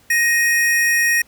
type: tone pair together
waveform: square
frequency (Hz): 1872.2 / 2489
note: A#6 / D#7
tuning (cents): +7 / 0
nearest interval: perfect fourth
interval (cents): 493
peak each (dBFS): -15 / -23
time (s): 0.1-1.22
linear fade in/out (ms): 5
effects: pink hiss -53 dBFS RMS until 1.27 s